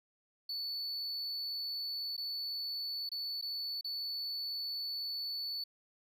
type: tone with dropouts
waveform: triangle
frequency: 4462 Hz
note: C#8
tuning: 11 cents sharp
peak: -35 dBFS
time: 0.49-5.64 s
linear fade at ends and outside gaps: 5 ms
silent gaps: 2.167-2.177 / 3.092-3.116 / 3.414-3.423 / 3.811-3.844 s
effects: none